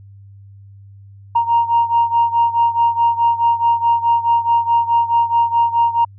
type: beating tone pair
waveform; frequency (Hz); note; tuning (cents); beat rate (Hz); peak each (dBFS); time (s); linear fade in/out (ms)
sine; 932.3 / 937; A#5 / A#5; 0 / +9; 4.7; -13 / -16; 1.35-6.05; 10
effects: tanh soft clip ceiling -6 dBFS + added 99 Hz sine -38 dBFS peak until 6.18 s